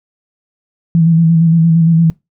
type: tone with vibrato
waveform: sine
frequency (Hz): 164.81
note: E3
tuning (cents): 0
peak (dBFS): -6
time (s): 0.95-2.1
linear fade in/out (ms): 0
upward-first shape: square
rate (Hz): 8.7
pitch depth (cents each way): 31
effects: noise-tail reverb RT60 0.2 s tail -23 dB re dry